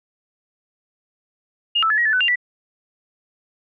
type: tone with pitch steps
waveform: sine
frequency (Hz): 2838 / 1317 / 1719 / 1899 / 1742 / 1501 / 2791 / 1962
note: F7 / E6 / A6 / A#6 / A6 / F#6 / F7 / B6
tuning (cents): +27 / -2 / -41 / +32 / -18 / +24 / -2 / -12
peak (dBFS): -15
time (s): 1.75-2.358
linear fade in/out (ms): 10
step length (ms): 76
effects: none